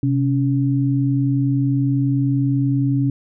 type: tone pair together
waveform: sine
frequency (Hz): 130.32 / 280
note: C3 / C#4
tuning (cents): -7 / +18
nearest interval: octave + minor second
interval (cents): 1325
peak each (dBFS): -17 / -19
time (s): 0.03-3.1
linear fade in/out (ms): 2
effects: none